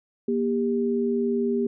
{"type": "tone pair together", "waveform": "sine", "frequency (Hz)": [237.4, 399.3], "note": ["A#3", "G4"], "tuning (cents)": [32, 32], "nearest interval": "major sixth", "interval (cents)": 900, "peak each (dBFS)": -24, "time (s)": [0.28, 1.67], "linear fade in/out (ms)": 5, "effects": []}